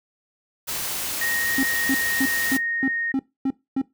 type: noise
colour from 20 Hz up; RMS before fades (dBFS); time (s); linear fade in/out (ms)
white; -28; 0.67-2.58; 20
type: tone with pitch glide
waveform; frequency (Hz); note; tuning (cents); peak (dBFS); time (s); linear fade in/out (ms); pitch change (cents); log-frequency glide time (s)
sine; 1868 to 1855.1; A#6 to A#6; +3 to -9; -23; 1.21-3.12; 5; -12; 1.55-2.99
type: tone bursts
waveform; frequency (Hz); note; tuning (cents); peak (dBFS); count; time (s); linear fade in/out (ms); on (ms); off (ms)
triangle; 268.2; C4; +43; -17; 8; 1.58-3.816; 2; 52; 260
effects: noise-tail reverb RT60 0.2 s tail -19 dB re dry